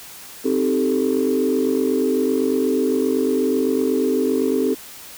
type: chord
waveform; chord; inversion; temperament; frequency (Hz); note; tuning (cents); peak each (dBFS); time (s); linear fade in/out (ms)
sine; A half-diminished seventh; first; equal; 261.6 / 311.1 / 392 / 440; C4 / Eb4 / G4 / A4; 0 / 0 / 0 / 0; -20 / -24 / -21 / -21; 0.44-4.75; 20
effects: tanh soft clip ceiling -9 dBFS + white hiss -39 dBFS RMS until 5.17 s